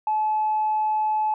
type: tone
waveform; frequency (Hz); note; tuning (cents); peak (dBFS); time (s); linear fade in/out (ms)
sine; 860; A5; -40; -19; 0.07-1.34; 2
effects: tanh soft clip ceiling -15 dBFS